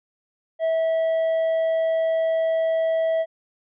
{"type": "tone", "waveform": "triangle", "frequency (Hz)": 650, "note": "E5", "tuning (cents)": -24, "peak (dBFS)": -17, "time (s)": [0.59, 3.26], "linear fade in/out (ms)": 50, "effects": ["resampled to 8000 Hz"]}